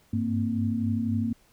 sine tone cluster, 98.2 / 102.1 / 229.1 / 261.1 Hz, G2 / G#2 / A#3 / C4, +4 / -29 / -30 / -3 cents, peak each -35 / -30 / -26 / -33 dBFS, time 0.13-1.33 s, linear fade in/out 5 ms, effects pink hiss -62 dBFS RMS until 1.52 s

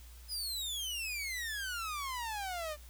sawtooth exponential sweep, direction down, 5090 to 587.3 Hz, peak -33 dBFS, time 0.28-2.77 s, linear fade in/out 50 ms, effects added 60 Hz sine -50 dBFS peak until 2.89 s + white hiss -59 dBFS RMS until 2.89 s

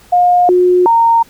sine tone with pitch steps, 713 / 360.7 / 922 Hz, F5 / F#4 / A#5, +36 / -44 / -19 cents, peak -6 dBFS, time 0.12-1.23 s, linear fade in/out 10 ms, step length 370 ms, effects pink hiss -44 dBFS RMS until 1.29 s

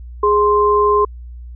sine tone pair together, 415.3 / 1046.5 Hz, G#4 / C6, 0 / 0 cents, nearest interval octave + major third, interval 1600 cents, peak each -13 dBFS, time 0.23-1.05 s, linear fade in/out 5 ms, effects added 60 Hz sine -30 dBFS peak until 1.55 s

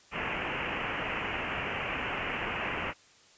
white low-pass noise, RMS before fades -34 dBFS, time 0.11-2.94 s, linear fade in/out 50 ms, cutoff 2900 Hz, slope 96 dB/octave, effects white hiss -59 dBFS RMS until 3.37 s + resampled to 16000 Hz

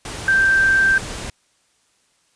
sine tone in noise, 1568 Hz, G6, in tune, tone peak -12 dBFS, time 0.28-0.98 s, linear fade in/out 2 ms, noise pink, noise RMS -30 dBFS, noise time 0.05-1.3 s, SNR +15 dB, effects white hiss -62 dBFS RMS until 2.35 s + resampled to 22050 Hz

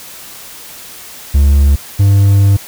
triangle tone pair in turn, 70.4 / 99.56 Hz, C#2 / G2, +27 / +27 cents, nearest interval tritone, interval 600 cents, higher second, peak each -3 dBFS, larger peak neither, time 1.34-1.76 / 1.99-2.57 s, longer second, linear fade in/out 10 ms, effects white hiss -32 dBFS RMS until 2.67 s

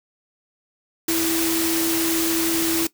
sine tone in noise, 329.6 Hz, E4, in tune, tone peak -21 dBFS, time 1.08-2.87 s, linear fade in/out 5 ms, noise white, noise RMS -24 dBFS, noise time 1.08-2.87 s, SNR 0 dB, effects noise-tail reverb RT60 0.1 s tail -18 dB re dry

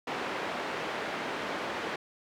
pink band-pass noise, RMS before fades -35 dBFS, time 0.07-1.96 s, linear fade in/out 5 ms, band 330 to 2500 Hz, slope 12 dB/octave, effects none

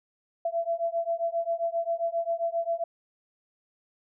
sine beating tone pair, 669 / 676.5 Hz, E5 / E5, +25 / +45 cents, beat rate 7.5 Hz, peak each -29 dBFS, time 0.45-2.84 s, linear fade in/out 5 ms, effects none

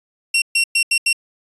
sawtooth tone bursts at uneven times, 2733 Hz, F7, 38 cents flat, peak -10 dBFS, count 5, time 0.34-0.42 / 0.55-0.64 / 0.75-0.83 / 0.91-0.98 / 1.06-1.13 s, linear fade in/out 5 ms, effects resampled to 24000 Hz

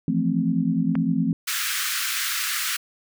sine chord, F major seventh, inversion third, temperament equal, 164.81 / 174.61 / 220 / 261.6 Hz, E3 / F3 / A3 / C4, 0 / 0 / 0 / 0 cents, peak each -26 / -25 / -25 / -24 dBFS, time 0.08-1.33 s, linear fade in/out 2 ms
click, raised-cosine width 0.5 ms, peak -16 dBFS, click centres 0.954 s
pink high-pass noise, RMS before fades -26 dBFS, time 1.47-2.77 s, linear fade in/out 10 ms, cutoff 1300 Hz, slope 48 dB/octave
effects none

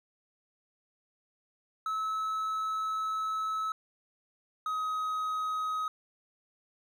triangle tone pair in turn, 1297 / 1263.7 Hz, E6 / D#6, -28 / +26 cents, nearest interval unison, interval 46 cents, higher first, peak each -28 dBFS, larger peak neither, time 1.86-3.72 / 4.66-5.88 s, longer first, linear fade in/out 2 ms, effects none

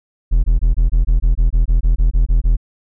triangle tone bursts, 41.04 Hz, E1, 7 cents flat, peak -7 dBFS, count 15, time 0.31-2.568 s, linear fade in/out 20 ms, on 130 ms, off 22 ms, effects none

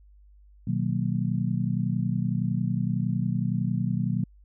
sine chord, B major seventh, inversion none, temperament just, 123.47 / 154.34 / 185.21 / 231.5 Hz, B2 / D#3 / F#3 / A#3, 0 / -14 / +2 / -12 cents, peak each -28 / -30 / -28 / -32 dBFS, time 0.67-4.24 s, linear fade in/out 5 ms, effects added 50 Hz sine -51 dBFS peak until 4.44 s

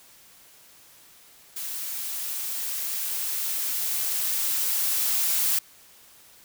blue noise with level ramp, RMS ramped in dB -33 to -23 dBFS, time 1.56-5.59 s, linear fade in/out 5 ms, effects white hiss -53 dBFS RMS until 6.44 s

